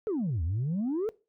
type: exponential two-way sweep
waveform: sine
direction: down then up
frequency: 463.5 to 76.3 to 463.5 Hz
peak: -25 dBFS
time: 0.07-1.09 s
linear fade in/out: 0 ms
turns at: 0.43 s
effects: noise-tail reverb RT60 0.3 s tail -22 dB re dry + tanh soft clip ceiling -25 dBFS